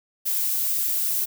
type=noise; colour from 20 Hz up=violet; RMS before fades=-24 dBFS; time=0.25-1.26 s; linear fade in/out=20 ms; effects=none